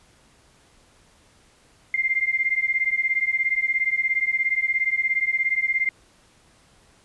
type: beating tone pair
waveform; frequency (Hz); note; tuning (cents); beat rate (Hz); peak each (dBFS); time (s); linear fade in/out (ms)
sine; 2093 / 2110; C7 / C7; 0 / +14; 17; -23; 1.94-5.89; 2
effects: pink hiss -57 dBFS RMS until 7.04 s + resampled to 24000 Hz